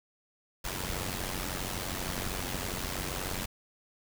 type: noise with amplitude modulation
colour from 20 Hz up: pink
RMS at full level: -32 dBFS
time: 0.64-3.46 s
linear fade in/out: 10 ms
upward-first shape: sine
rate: 92.5 Hz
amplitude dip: 70%
effects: none